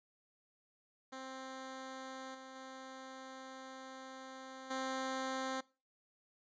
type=tone with level steps; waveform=10% pulse; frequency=263.1 Hz; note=C4; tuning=10 cents sharp; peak=-37 / -42 / -40 / -29 dBFS; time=1.12-5.61 s; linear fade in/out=10 ms; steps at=2.34 / 2.55 / 4.7 s; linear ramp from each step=10 ms; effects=noise-tail reverb RT60 0.3 s tail -21 dB re dry + resampled to 16000 Hz